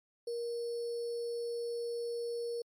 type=tone with sample-and-hold; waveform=sine; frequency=471.6 Hz; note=A#4; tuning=20 cents sharp; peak=-34 dBFS; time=0.27-2.62 s; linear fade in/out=5 ms; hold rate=4900 Hz; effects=low-pass 11000 Hz 12 dB/octave + MP3 64 kbps